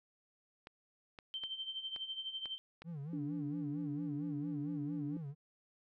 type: clicks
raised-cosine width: 0.3 ms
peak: -33 dBFS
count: 6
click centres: 0.671 / 1.188 / 1.437 / 1.962 / 2.457 / 2.82 s
type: tone with tremolo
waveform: sine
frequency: 3118 Hz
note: G7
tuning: 10 cents flat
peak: -37 dBFS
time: 1.34-2.58 s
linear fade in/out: 0 ms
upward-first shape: sine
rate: 12 Hz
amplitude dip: 70%
type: tone with vibrato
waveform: triangle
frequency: 154.2 Hz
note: D#3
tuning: 15 cents flat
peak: -39 dBFS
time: 2.84-5.35 s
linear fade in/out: 50 ms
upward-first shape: sine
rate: 4.4 Hz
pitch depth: 190 cents each way
type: tone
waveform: sine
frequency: 291.1 Hz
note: D4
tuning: 15 cents flat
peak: -38 dBFS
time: 3.13-5.17 s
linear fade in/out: 2 ms
effects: none